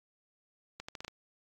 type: accelerating click train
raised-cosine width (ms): 0.2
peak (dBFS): -24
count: 6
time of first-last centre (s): 0.8-1.08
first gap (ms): 85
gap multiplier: 0.79
effects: AAC 48 kbps